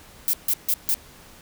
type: noise bursts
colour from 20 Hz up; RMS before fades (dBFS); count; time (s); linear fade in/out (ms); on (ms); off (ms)
violet; -21; 4; 0.28-0.942; 0; 53; 150
effects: pink hiss -48 dBFS RMS until 1.41 s